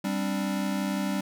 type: chord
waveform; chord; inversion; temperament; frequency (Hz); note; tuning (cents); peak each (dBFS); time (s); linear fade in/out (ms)
square; G suspended fourth; none; equal; 196 / 261.6 / 293.7; G3 / C4 / D4; 0 / 0 / 0; -29 / -35 / -34; 0.04-1.21; 5
effects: none